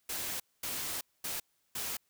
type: noise bursts at uneven times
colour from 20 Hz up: white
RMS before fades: -37 dBFS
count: 4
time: 0.09-0.4 / 0.63-1.01 / 1.24-1.4 / 1.75-1.97 s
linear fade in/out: 5 ms
effects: white hiss -75 dBFS RMS until 2.09 s